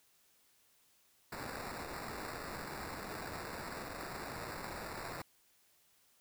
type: noise with sample-and-hold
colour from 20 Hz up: blue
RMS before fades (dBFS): -44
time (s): 1.32-5.22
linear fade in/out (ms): 5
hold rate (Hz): 3150
effects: white hiss -70 dBFS RMS until 6.2 s